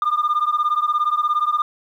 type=beating tone pair; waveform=sine; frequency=1200 / 1217 Hz; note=D6 / D#6; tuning=+37 / -39 cents; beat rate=17 Hz; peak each=-18 dBFS; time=0.02-1.62 s; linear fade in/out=2 ms; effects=tanh soft clip ceiling -13 dBFS + 9-bit